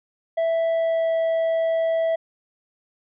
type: tone with pitch glide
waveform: triangle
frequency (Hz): 659.3 to 655.1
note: E5 to E5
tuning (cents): 0 to -11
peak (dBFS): -17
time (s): 0.37-2.16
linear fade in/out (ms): 10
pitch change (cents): -11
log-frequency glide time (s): 0.69-1.14
effects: resampled to 8000 Hz